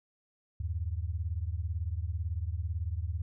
sine beating tone pair, 77.78 / 95.78 Hz, D#2 / G2, 0 / -40 cents, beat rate 18 Hz, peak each -33 / -35 dBFS, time 0.6-3.22 s, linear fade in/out 5 ms, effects none

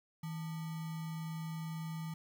sine tone with sample-and-hold, 161 Hz, E3, 41 cents flat, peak -38 dBFS, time 0.23-2.14 s, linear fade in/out 5 ms, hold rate 1050 Hz, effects none

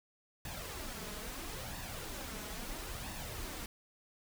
pink noise with flanger, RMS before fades -43 dBFS, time 0.45-3.66 s, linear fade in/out 2 ms, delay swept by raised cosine 1.1 to 4.8 ms, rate 0.75 Hz, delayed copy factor +0.55, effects none

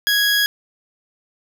20% pulse tone, 1660 Hz, G#6, 1 cent flat, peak -10 dBFS, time 0.07-0.46 s, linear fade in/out 0 ms, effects none

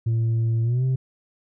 sine tone with pitch glide, 114 to 130.2 Hz, A#2 to C3, -38 to -8 cents, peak -16 dBFS, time 0.06-0.96 s, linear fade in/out 10 ms, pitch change +230 cents, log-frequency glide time 0.63-0.84 s, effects tanh soft clip ceiling -18 dBFS

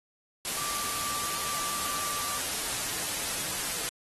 sine tone in noise, 1173 Hz, D6, 2 cents flat, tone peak -37 dBFS, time 0.57-2.38 s, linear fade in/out 0 ms, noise white, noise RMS -32 dBFS, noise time 0.45-3.89 s, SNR -8 dB, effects AAC 32 kbps

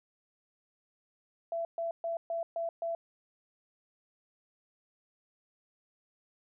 sine tone bursts, 670 Hz, E5, 28 cents sharp, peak -31 dBFS, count 6, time 1.52-2.95 s, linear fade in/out 2 ms, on 130 ms, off 130 ms, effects none

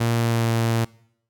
sawtooth tone with pitch glide, 116.54 to 114.8 Hz, A#2 to A#2, 0 to -26 cents, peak -15 dBFS, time 0-0.85 s, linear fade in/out 10 ms, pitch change -26 cents, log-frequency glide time 0.16-0.53 s, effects noise-tail reverb RT60 0.7 s tail -23 dB re dry

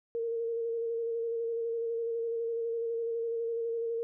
sine tone with vibrato, 461.3 Hz, A#4, 18 cents flat, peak -30 dBFS, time 0.15-4.03 s, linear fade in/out 0 ms, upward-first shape square, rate 12 Hz, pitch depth 18 cents each way, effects none

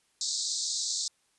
pink band-pass noise, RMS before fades -32 dBFS, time 0.21-1.08 s, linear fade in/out 2 ms, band 3800 to 8100 Hz, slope 96 dB/octave, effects white hiss -70 dBFS RMS until 1.38 s + resampled to 24000 Hz

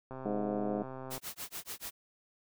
click train, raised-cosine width 1 ms, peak -30 dBFS, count 141, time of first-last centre 0.11-1.179 s, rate 131 Hz
harmonic tone, 103.8 Hz, G#2, in tune, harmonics 2 / 3 / 4 / 5 / 6 / 7, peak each -36 / -38 / -39 / -40 / -41 / -41 dBFS, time 0.25-0.83 s, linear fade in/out 5 ms
white noise with tremolo, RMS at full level -40 dBFS, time 1.1-1.91 s, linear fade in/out 20 ms, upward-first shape sine, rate 6.9 Hz, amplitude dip 100%
effects none

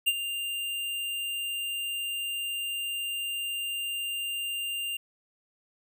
square tone with ADSR envelope, 2794 Hz, F7, in tune, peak -20 dBFS, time 0.06-4.97 s, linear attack 19 ms, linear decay 44 ms, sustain -11 dB, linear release 6 ms, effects none

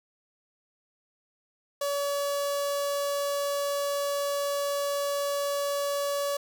sawtooth tone with notch filter, 568 Hz, C#5, 42 cents sharp, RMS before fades -29 dBFS, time 1.81-6.37 s, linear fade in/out 5 ms, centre 2100 Hz, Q 1.2, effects none

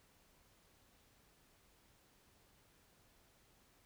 silence, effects pink hiss -70 dBFS RMS until 3.85 s

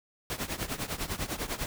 pink noise with tremolo, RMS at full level -31 dBFS, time 0.3-1.66 s, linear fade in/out 0 ms, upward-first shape triangle, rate 10 Hz, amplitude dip 90%, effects none

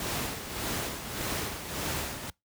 pink noise with tremolo, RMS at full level -31 dBFS, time 0-2.3 s, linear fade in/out 2 ms, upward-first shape sine, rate 1.7 Hz, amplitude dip 60%, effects noise-tail reverb RT60 0.2 s tail -25 dB re dry + high-pass 60 Hz 12 dB/octave

